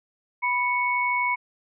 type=tone pair together; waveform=sine; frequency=985.5 / 2217 Hz; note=B5 / C#7; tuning=-4 / 0 cents; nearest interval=octave + major second; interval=1404 cents; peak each=-24 / -24 dBFS; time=0.42-1.36 s; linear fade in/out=20 ms; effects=none